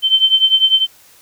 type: tone with tremolo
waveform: sine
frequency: 3095 Hz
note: G7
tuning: 23 cents flat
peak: -5 dBFS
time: 0.02-0.87 s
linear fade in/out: 50 ms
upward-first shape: triangle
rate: 10 Hz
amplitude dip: 90%
effects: white hiss -47 dBFS RMS until 1.21 s